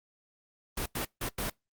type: noise bursts at uneven times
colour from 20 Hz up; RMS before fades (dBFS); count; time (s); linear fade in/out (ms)
pink; -33; 4; 0.77-0.86 / 0.95-1.05 / 1.21-1.29 / 1.38-1.5; 5
effects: noise-tail reverb RT60 0.2 s tail -26 dB re dry + Opus 32 kbps